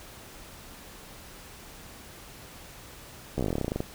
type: slowing click train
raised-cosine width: 2 ms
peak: -15 dBFS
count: 17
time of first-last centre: 3.38-3.805 s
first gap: 14 ms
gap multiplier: 1.08
effects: pink hiss -47 dBFS RMS until 3.94 s